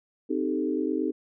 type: chord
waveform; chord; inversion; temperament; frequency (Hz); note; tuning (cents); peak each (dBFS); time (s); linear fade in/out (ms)
sine; A half-diminished seventh; first; equal; 261.6 / 311.1 / 392 / 440; C4 / Eb4 / G4 / A4; 0 / 0 / 0 / 0; -30 / -28 / -31 / -33; 0.29-1.12; 20
effects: none